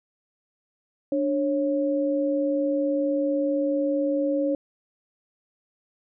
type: tone pair together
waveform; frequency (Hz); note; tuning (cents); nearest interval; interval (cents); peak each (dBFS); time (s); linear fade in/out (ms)
sine; 293.4 / 549; D4 / C#5; -2 / -17; major seventh; 1085; -24; 1.12-4.55; 2
effects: none